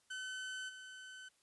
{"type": "tone with level steps", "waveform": "30% pulse", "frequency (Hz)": 1520, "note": "F#6", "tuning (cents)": 46, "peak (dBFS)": [-39, -47], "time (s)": [0.1, 1.29], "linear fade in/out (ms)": 10, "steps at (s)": 0.68, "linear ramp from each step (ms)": 20, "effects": ["white hiss -74 dBFS RMS until 1.42 s", "resampled to 24000 Hz"]}